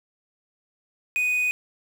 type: tone with quantisation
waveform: triangle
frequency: 2487 Hz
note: D#7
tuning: 1 cent flat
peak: -19 dBFS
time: 1.16-1.51 s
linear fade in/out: 0 ms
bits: 7
effects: none